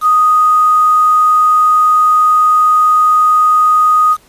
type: tone with quantisation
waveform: sine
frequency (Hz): 1244.5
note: D#6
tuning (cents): 0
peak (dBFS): -6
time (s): 0.01-4.17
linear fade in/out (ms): 50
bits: 5
effects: pink hiss -47 dBFS RMS until 4.28 s + resampled to 32000 Hz